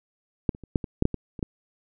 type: clicks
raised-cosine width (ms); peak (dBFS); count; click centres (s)
3; -8 / -29 / -29 / -8 / -19 / -6 / -7 / -16 / -24 / -13; 10; 0.492 / 0.549 / 0.637 / 0.758 / 0.842 / 1.024 / 1.054 / 1.143 / 1.392 / 1.428
effects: none